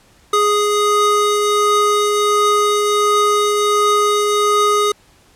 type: tone pair together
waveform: square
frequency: 415.3 / 1244.5 Hz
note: G#4 / D#6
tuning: 0 / 0 cents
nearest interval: octave + perfect fifth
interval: 1900 cents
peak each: -16 dBFS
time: 0.33-4.92 s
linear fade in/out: 5 ms
effects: pink hiss -51 dBFS RMS until 5.35 s + low-pass 11000 Hz 12 dB/octave